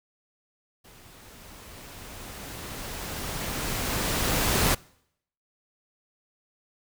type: noise with level ramp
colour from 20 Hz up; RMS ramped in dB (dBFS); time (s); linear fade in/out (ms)
pink; -52 to -22; 0.84-4.75; 10
effects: noise-tail reverb RT60 0.7 s tail -24 dB re dry